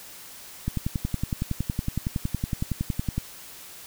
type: click train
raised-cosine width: 5 ms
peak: -13 dBFS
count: 28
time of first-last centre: 0.68-3.18 s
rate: 10.8 Hz
effects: white hiss -44 dBFS RMS until 3.86 s